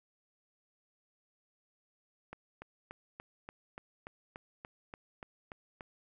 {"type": "click train", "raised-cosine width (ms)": 0.5, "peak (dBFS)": -29, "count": 13, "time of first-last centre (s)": [2.33, 5.808], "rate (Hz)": 3.45, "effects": []}